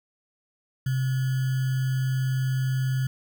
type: tone with sample-and-hold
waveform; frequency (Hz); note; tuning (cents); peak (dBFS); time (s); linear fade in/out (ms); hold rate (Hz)
sine; 130.81; C3; 0; -22; 0.86-3.07; 5; 1575
effects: none